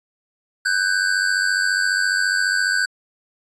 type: tone pair together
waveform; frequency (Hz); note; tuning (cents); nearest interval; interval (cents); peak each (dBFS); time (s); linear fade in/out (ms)
square; 1500 / 1594.6; F#6 / G6; +23 / +29; minor second; 106; -20 / -22; 0.65-2.86; 10
effects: resampled to 22050 Hz